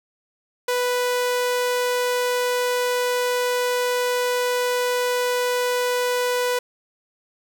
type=tone; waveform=sawtooth; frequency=493.9 Hz; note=B4; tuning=in tune; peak=-16 dBFS; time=0.68-6.59 s; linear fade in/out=5 ms; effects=none